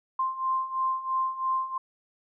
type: beating tone pair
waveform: sine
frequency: 1046.5 / 1049.5 Hz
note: C6 / C6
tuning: 0 / +5 cents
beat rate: 3 Hz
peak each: -31 / -27 dBFS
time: 0.19-1.78 s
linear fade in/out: 5 ms
effects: none